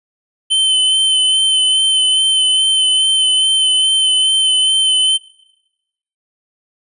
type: tone with vibrato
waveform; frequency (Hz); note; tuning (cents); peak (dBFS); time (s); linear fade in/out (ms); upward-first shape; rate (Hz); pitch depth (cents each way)
square; 3066; G7; -39; -11; 0.5-5.18; 20; sine; 2.4; 20
effects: noise-tail reverb RT60 1.0 s tail -24 dB re dry + resampled to 24000 Hz